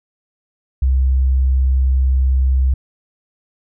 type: tone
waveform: sine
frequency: 65.41 Hz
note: C2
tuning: in tune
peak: -11 dBFS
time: 0.82-2.74 s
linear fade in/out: 5 ms
effects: none